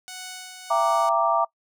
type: tone with tremolo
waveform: 5% pulse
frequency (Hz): 740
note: F#5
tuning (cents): 0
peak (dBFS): -23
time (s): 0.08-1.09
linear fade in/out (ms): 0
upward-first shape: sine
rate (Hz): 1.5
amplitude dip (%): 45
type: chord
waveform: sine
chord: E half-diminished seventh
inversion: none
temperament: equal with one note detuned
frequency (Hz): 671.2 / 784 / 932.3 / 1174.7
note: E5 / G5 / Bb5 / D6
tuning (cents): +31 / 0 / 0 / 0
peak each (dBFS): -23 / -27 / -24 / -23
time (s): 0.7-1.45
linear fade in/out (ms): 10
effects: noise-tail reverb RT60 0.1 s tail -22 dB re dry